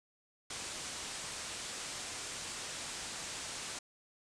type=low-pass noise; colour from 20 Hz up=white; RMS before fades=-43 dBFS; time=0.5-3.79 s; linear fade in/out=5 ms; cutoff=9000 Hz; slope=48 dB/octave; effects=none